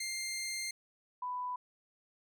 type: tone pair in turn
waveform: 15% pulse / sine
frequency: 2106 / 993.9 Hz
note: C7 / B5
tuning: +11 / +11 cents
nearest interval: octave + minor second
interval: 1300 cents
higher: first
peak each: -30 / -35 dBFS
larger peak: first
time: 0-0.71 / 1.22-1.56 s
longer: first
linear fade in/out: 5 ms
effects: none